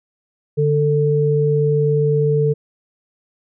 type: tone pair together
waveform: sine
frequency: 146.83 / 443.9 Hz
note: D3 / A4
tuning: 0 / +15 cents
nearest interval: octave + perfect fifth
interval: 1915 cents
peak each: -16 dBFS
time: 0.57-2.54 s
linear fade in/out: 20 ms
effects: none